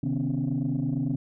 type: tone cluster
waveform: sine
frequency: 132.2 / 154.4 / 249.2 / 278 Hz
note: C3 / D#3 / B3 / C#4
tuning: +18 / -13 / +16 / +5 cents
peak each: -29 dBFS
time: 0.03-1.16 s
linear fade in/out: 5 ms
effects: tanh soft clip ceiling -19 dBFS